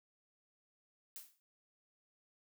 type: noise with exponential decay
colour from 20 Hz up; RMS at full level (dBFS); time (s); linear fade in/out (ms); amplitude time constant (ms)
blue; -45; 1.16-1.4; 0; 52
effects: none